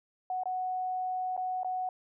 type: tone with dropouts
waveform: sine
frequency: 740 Hz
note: F#5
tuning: in tune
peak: -30 dBFS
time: 0.3-1.89 s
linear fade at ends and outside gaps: 2 ms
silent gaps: 0.435-0.456 / 1.366-1.376 / 1.633-1.646 s
effects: none